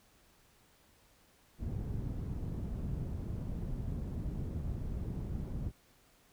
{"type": "low-pass noise", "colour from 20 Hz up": "white", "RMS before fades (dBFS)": -38, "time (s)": [1.58, 5.72], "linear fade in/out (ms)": 50, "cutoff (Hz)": 130, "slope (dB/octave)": 12, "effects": ["pink hiss -66 dBFS RMS until 6.32 s"]}